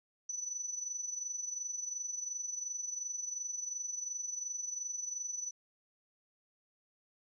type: tone with amplitude modulation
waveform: sine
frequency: 5970 Hz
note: F#8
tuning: 15 cents sharp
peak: -34 dBFS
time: 0.29-5.51 s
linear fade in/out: 5 ms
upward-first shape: sine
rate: 22.8 Hz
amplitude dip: 65%
effects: none